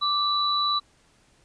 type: tone pair together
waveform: sine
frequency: 1174.7 / 3951 Hz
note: D6 / B7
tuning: 0 / 0 cents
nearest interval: octave + major sixth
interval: 2100 cents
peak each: -24 dBFS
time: 0.01-0.8 s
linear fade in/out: 20 ms
effects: pink hiss -61 dBFS RMS until 1.44 s + resampled to 22050 Hz